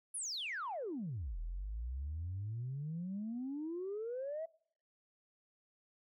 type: exponential two-way sweep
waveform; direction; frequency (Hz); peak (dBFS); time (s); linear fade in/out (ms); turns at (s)
sine; down then up; 11150 to 39.01 to 664; -37; 0.14-4.46; 10; 1.39
effects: noise-tail reverb RT60 0.6 s tail -25 dB re dry + tanh soft clip ceiling -34 dBFS